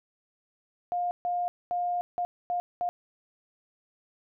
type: tone bursts at uneven times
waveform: sine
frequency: 708 Hz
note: F5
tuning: 23 cents sharp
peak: -26 dBFS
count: 6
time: 0.92-1.11 / 1.25-1.48 / 1.71-2.01 / 2.18-2.25 / 2.5-2.6 / 2.81-2.89 s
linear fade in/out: 0 ms
effects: none